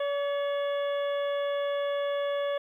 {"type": "harmonic tone with a mistuned harmonic", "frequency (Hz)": 569, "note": "C#5", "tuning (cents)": 45, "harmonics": [1, 2, 3, 4, 5, 6], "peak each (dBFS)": [-27, -38, -41, -47, -49, -44], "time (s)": [0, 2.58], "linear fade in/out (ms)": 5, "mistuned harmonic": 4, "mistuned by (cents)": -61, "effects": ["11-bit"]}